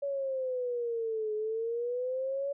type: exponential two-way sweep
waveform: sine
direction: down then up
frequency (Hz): 567 to 424.5 to 567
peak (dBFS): -30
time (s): 0.02-2.53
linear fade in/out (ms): 10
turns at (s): 1.34
effects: none